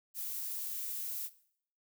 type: noise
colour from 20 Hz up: violet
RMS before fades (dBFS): -39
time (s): 0.14-1.3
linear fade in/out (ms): 50
effects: noise-tail reverb RT60 0.6 s tail -17 dB re dry